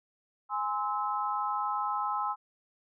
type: chord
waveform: sine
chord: Ab augmented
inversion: none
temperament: just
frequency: 830.6 / 1038.3 / 1297.8 Hz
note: Ab5 / C6 / E6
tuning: 0 / -14 / -27 cents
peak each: -33 dBFS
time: 0.49-2.36 s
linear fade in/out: 50 ms
effects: none